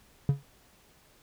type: tone with exponential decay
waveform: triangle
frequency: 140 Hz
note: C#3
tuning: 18 cents sharp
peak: -16 dBFS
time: 0.29-0.43 s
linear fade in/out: 2 ms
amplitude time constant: 29 ms
effects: pink hiss -61 dBFS RMS until 1.22 s